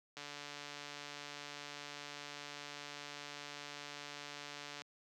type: click train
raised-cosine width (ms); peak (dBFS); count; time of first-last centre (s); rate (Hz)
0.2; -29; 675; 0.17-4.818; 145
effects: high-pass 150 Hz 12 dB/octave